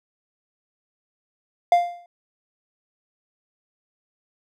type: tone with exponential decay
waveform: triangle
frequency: 698.5 Hz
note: F5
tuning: in tune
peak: -8 dBFS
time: 1.72-2.06 s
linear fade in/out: 2 ms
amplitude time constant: 73 ms
effects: none